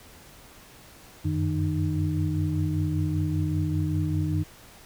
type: tone cluster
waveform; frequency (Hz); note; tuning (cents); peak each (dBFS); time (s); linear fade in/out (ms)
sine; 91.2 / 96.3 / 153.9 / 306.6; F#2 / G2 / D#3 / D#4; -24 / -30 / -19 / -25; -27 / -35 / -27 / -30; 1.24-4.44; 20
effects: pink hiss -50 dBFS RMS until 4.85 s